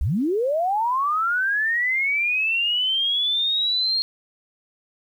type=linear sweep; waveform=sine; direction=up; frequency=48.7 to 4260 Hz; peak=-19 dBFS; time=0.01-4.02 s; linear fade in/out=0 ms; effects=9-bit